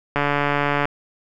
click train, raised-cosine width 0.5 ms, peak -5 dBFS, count 101, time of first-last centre 0.16-0.854 s, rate 144 Hz, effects none

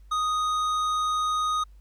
sine tone with tanh clipping, 1244.5 Hz, D#6, in tune, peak -25 dBFS, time 0.11-1.64 s, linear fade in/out 10 ms, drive 12 dB, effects added 50 Hz sine -47 dBFS peak until 1.8 s + pink hiss -70 dBFS RMS until 1.8 s

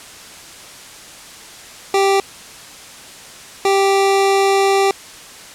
25% pulse tone pair in turn, 392 / 392 Hz, G4 / G4, 0 / 0 cents, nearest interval unison, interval 0 cents, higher neither, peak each -8 dBFS, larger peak neither, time 1.94-2.2 / 3.65-4.91 s, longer second, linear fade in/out 2 ms, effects white hiss -37 dBFS RMS until 5.54 s + low-pass 9000 Hz 12 dB/octave

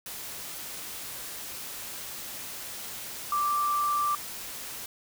sine tone in noise, 1174.7 Hz, D6, in tune, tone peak -24 dBFS, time 3.32-4.15 s, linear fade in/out 2 ms, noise white, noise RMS -39 dBFS, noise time 0.06-4.86 s, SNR +12 dB, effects none

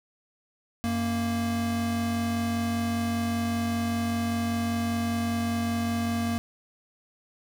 square tone pair together, 92.5 / 232.4 Hz, F#2 / A#3, 0 / -5 cents, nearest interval octave + major third, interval 1595 cents, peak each -33 / -27 dBFS, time 0.84-6.38 s, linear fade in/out 0 ms, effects none

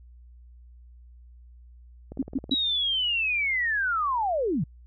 click train, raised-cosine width 2 ms, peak -25 dBFS, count 8, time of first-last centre 2.12-2.494 s, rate 18.7 Hz
sine tone bursts, 267.5 Hz, C4, 38 cents sharp, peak -22 dBFS, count 3, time 2.19-2.543 s, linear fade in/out 5 ms, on 31 ms, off 130 ms
sine linear sweep, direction down, 3901 to 123.47 Hz, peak -23 dBFS, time 2.51-4.64 s, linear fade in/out 5 ms
effects added 60 Hz sine -47 dBFS peak until 4.86 s

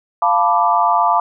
sine chord, B half-diminished seventh, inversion second, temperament equal, 698.5 / 880 / 987.8 / 1174.7 Hz, F5 / A5 / B5 / D6, 0 / 0 / 0 / 0 cents, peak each -17 dBFS, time 0.22-1.2 s, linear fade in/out 2 ms, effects none

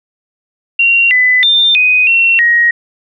sine tone with pitch steps, 2754 / 2003 / 3597 / 2499 / 2720 / 1886 Hz, F7 / B6 / A7 / D#7 / F7 / A#6, -25 / +24 / +37 / +7 / -46 / +20 cents, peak -6 dBFS, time 0.79-2.71 s, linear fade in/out 5 ms, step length 320 ms, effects none

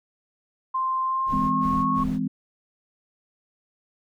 sine tone with pitch glide, 1046.5 to 1098.5 Hz, C6 to C#6, 0 to -16 cents, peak -22 dBFS, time 0.74-2.04 s, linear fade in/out 10 ms, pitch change +84 cents, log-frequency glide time 1.04-1.85 s
brown noise bursts, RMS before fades -35 dBFS, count 3, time 1.26-2.196 s, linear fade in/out 50 ms, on 260 ms, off 78 ms
sine chord, E augmented, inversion none, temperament just, 164.81 / 206 / 257.5 Hz, E3 / G#3 / B#3, 0 / -14 / -28 cents, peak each -30 / -28 / -26 dBFS, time 1.32-2.28 s, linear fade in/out 10 ms
effects none

